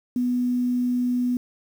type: tone with quantisation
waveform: sine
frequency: 246.9 Hz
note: B3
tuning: in tune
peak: -20 dBFS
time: 0.16-1.37 s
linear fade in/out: 2 ms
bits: 8
effects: none